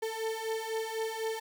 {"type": "beating tone pair", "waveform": "35% pulse", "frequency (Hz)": [442.6, 446.6], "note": ["A4", "A4"], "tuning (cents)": [10, 26], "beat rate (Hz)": 4, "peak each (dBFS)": [-35, -33], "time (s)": [0.02, 1.4], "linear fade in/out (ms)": 10, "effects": []}